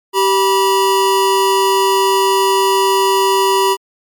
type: tone pair together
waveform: square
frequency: 387.6 / 974 Hz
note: G4 / B5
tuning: -20 / -24 cents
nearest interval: octave + major third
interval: 1596 cents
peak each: -14 dBFS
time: 0.13-3.77 s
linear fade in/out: 50 ms
effects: MP3 96 kbps